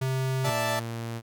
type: tone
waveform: square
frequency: 131.5 Hz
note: C3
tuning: 9 cents sharp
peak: -26 dBFS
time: 0.01-0.5 s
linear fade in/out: 10 ms
type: tone with pitch glide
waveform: sawtooth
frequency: 116.54 to 115.53 Hz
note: A#2 to A#2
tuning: 0 to -15 cents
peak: -28 dBFS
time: 0.42-1.22 s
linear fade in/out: 50 ms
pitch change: -15 cents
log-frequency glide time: 0.6-0.73 s
type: chord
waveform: sawtooth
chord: D suspended second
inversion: none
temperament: equal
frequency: 587.3 / 659.3 / 880 Hz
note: D5 / E5 / A5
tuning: 0 / 0 / 0 cents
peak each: -27 dBFS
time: 0.44-0.8 s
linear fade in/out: 10 ms
effects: none